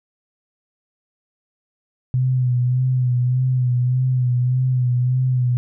sine tone with vibrato, 126.1 Hz, B2, 36 cents sharp, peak -15 dBFS, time 2.14-5.57 s, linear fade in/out 0 ms, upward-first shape sine, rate 1.7 Hz, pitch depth 41 cents each way, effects none

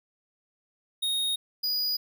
square tone pair in turn, 3729 / 4916 Hz, A#7 / D#8, 0 / -22 cents, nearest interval perfect fourth, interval 478 cents, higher second, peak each -26 dBFS, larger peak neither, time 1.02-1.36 / 1.63-1.97 s, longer neither, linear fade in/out 10 ms, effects none

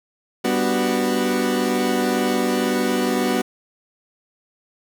30% pulse chord, G major seventh, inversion none, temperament equal, 196 / 246.9 / 293.7 / 370 Hz, G3 / B3 / D4 / F#4, 0 / 0 / 0 / 0 cents, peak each -23 / -19 / -25 / -21 dBFS, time 0.44-3.42 s, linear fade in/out 10 ms, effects none

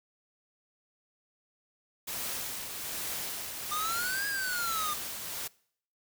white noise with tremolo, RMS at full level -35 dBFS, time 2.07-5.48 s, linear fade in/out 10 ms, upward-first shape triangle, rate 1.2 Hz, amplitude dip 45%
square exponential two-way sweep, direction up then down, 1196 to 1658 to 1196 Hz, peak -32 dBFS, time 3.71-4.94 s, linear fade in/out 10 ms, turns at 4.27 s
effects noise-tail reverb RT60 0.6 s tail -23 dB re dry

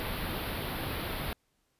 pink band-stop noise, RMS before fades -35 dBFS, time 0-1.33 s, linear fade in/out 0 ms, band 4400 to 11000 Hz, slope 48 dB/octave, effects pink hiss -75 dBFS RMS until 1.79 s + resampled to 32000 Hz

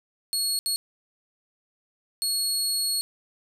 25% pulse tone bursts at uneven times, 4337 Hz, C#8, 39 cents flat, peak -19 dBFS, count 3, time 0.33-0.59 / 0.66-0.76 / 2.22-3.01 s, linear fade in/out 0 ms, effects none

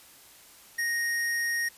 square tone, 1867 Hz, A#6, 2 cents sharp, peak -27 dBFS, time 0.78-1.69 s, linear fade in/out 10 ms, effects white hiss -53 dBFS RMS until 1.77 s + resampled to 32000 Hz

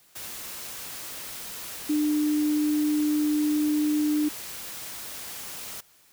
sine tone in noise, 300 Hz, D4, 37 cents sharp, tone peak -21 dBFS, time 1.89-4.29 s, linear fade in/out 10 ms, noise white, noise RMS -38 dBFS, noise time 0.15-5.81 s, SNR +14 dB, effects white hiss -59 dBFS RMS until 6.12 s

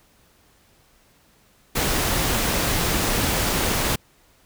pink noise, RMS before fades -22 dBFS, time 1.75-3.96 s, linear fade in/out 10 ms, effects pink hiss -58 dBFS RMS until 4.45 s

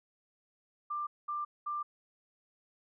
sine tone bursts, 1187 Hz, D6, 18 cents sharp, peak -33 dBFS, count 3, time 0.9-1.83 s, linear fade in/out 10 ms, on 170 ms, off 210 ms, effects none

